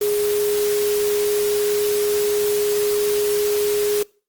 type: tone in noise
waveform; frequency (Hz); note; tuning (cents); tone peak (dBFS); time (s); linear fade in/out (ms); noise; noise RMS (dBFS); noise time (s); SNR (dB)
sine; 415.3; G#4; 0; -17; 0.01-4.03; 5; white; -28; 0.01-4.03; +8
effects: noise-tail reverb RT60 0.4 s tail -25 dB re dry + Opus 24 kbps